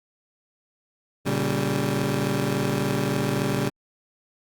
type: chord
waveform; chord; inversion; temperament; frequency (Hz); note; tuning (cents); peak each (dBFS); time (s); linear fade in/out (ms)
20% pulse; G diminished; first; just; 117.6 / 141.12 / 196; Bb2 / Db3 / G3; +16 / +31 / 0; -24 / -21 / -22; 1.25-3.7; 20
effects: Opus 48 kbps